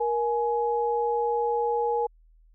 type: tone pair together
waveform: sine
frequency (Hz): 471.4 / 840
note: A#4 / G#5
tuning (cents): +19 / +19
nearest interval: minor seventh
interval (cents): 1000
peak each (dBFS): -25 / -26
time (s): 0-2.07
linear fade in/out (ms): 10
effects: added 40 Hz sine -54 dBFS peak until 2.54 s